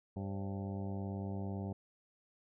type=harmonic tone with a mistuned harmonic; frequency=98 Hz; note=G2; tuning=in tune; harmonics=1 / 2 / 3 / 4 / 5 / 6 / 7 / 8 / 9; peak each=-40 / -41 / -49 / -49 / -53 / -55 / -53 / -55 / -58 dBFS; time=0.16-1.73 s; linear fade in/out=5 ms; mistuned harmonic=5; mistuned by=+100 cents; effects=none